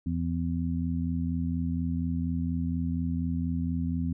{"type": "harmonic tone", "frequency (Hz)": 84.2, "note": "E2", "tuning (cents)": 37, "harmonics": [1, 2, 3], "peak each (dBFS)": [-31, -31, -31], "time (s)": [0.06, 4.13], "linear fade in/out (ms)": 5, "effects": []}